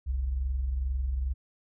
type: tone pair together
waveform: sine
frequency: 43.12 / 65.41 Hz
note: F1 / C2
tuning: -21 / 0 cents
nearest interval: perfect fifth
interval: 721 cents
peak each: -36 / -27 dBFS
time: 0.06-1.34 s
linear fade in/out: 20 ms
effects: none